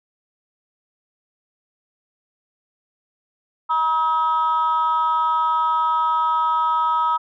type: tone pair together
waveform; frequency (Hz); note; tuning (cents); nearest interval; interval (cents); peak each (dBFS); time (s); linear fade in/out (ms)
sine; 957 / 1277.4; A#5 / D#6; +45 / +45; perfect fourth; 500; -18; 3.69-7.18; 20
effects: tanh soft clip ceiling -12 dBFS